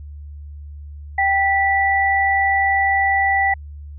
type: tone pair together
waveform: sine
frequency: 784 / 1964.2 Hz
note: G5 / B6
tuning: 0 / -10 cents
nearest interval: octave + major third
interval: 1590 cents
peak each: -17 dBFS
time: 1.18-3.54 s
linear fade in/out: 5 ms
effects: added 73 Hz sine -32 dBFS peak until 3.98 s